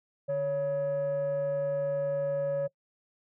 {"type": "tone pair together", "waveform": "sine", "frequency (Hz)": [148, 558.8], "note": ["D3", "C#5"], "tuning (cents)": [14, 14], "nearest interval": "octave + major seventh", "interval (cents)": 2300, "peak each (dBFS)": [-35, -25], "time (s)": [0.28, 2.68], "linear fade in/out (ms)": 20, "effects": ["noise-tail reverb RT60 0.1 s tail -22 dB re dry", "tanh soft clip ceiling -25 dBFS"]}